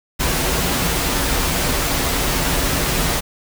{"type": "noise with comb filter", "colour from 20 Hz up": "pink", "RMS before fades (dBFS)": -19, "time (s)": [0.19, 3.21], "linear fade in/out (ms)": 20, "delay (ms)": 9.5, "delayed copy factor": -0.5, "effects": []}